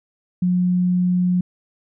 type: tone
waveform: sine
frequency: 180 Hz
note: F#3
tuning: 47 cents flat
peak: -15 dBFS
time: 0.42-1.41 s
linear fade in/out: 5 ms
effects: none